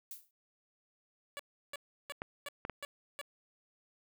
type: noise with exponential decay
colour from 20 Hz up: violet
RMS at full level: -41 dBFS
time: 0.11-0.31 s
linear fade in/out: 2 ms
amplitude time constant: 42 ms
type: tone bursts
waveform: 10% pulse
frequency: 571 Hz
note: D5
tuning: 49 cents flat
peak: -32 dBFS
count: 6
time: 1.37-3.214 s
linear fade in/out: 0 ms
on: 24 ms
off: 340 ms
type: clicks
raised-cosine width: 0.5 ms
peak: -23 dBFS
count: 3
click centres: 2.219 / 2.651 / 2.697 s
effects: none